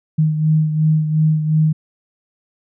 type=beating tone pair; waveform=sine; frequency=155.3 / 158.1 Hz; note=D#3 / D#3; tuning=-3 / +28 cents; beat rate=2.8 Hz; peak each=-13 / -21 dBFS; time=0.18-1.73 s; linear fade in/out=10 ms; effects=none

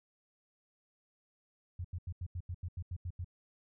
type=tone bursts; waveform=sine; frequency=88.3 Hz; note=F2; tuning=20 cents sharp; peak=-36 dBFS; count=11; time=1.79-3.245 s; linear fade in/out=5 ms; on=55 ms; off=85 ms; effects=none

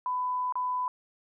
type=tone with dropouts; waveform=sine; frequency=1000 Hz; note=B5; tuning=21 cents sharp; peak=-27 dBFS; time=0.06-0.88 s; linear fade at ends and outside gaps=1 ms; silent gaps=0.524-0.555 s; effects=none

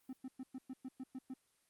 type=tone bursts; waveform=triangle; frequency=259.9 Hz; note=C4; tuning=11 cents flat; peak=-40 dBFS; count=9; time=0.09-1.339 s; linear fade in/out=5 ms; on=41 ms; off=110 ms; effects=white hiss -75 dBFS RMS until 1.69 s + Opus 32 kbps

